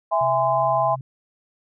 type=chord; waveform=sine; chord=E augmented; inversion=none; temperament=just; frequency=659.3 / 824.1 / 1030.1 Hz; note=E5 / G#5 / B#5; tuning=0 / -14 / -27 cents; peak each=-21 / -22 / -22 dBFS; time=0.11-0.96 s; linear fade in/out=20 ms
type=tone with pitch glide; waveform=sine; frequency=130.81 to 132.64 Hz; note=C3 to C3; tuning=0 to +24 cents; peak=-31 dBFS; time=0.21-1.01 s; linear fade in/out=2 ms; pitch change=+24 cents; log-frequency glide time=0.48-0.59 s
effects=none